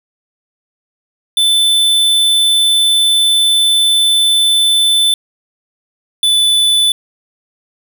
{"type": "tone pair in turn", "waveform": "square", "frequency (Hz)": [3520, 3490], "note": ["A7", "A7"], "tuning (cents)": [0, -15], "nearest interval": "unison", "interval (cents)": 15, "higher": "first", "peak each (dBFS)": -9, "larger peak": "neither", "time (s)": [[1.37, 5.14], [6.23, 6.92]], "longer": "first", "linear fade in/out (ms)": 2, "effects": []}